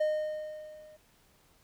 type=tone with level ramp; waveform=triangle; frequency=614 Hz; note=D#5; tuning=23 cents flat; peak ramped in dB=-22 to -50 dBFS; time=0-0.97 s; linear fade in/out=10 ms; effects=pink hiss -65 dBFS RMS until 1.63 s